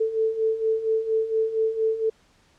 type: beating tone pair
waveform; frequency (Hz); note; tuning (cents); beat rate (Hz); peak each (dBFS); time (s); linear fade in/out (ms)
sine; 440 / 444.3; A4 / A4; 0 / +17; 4.3; -27 / -22; 0-2.1; 10
effects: pink hiss -60 dBFS RMS until 2.58 s + low-pass 7000 Hz 12 dB/octave